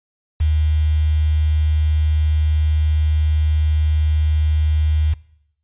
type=tone with quantisation; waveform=sine; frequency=76.9 Hz; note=D#2; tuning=20 cents flat; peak=-13 dBFS; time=0.4-5.14 s; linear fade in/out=10 ms; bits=6; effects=noise-tail reverb RT60 0.8 s tail -22 dB re dry + resampled to 8000 Hz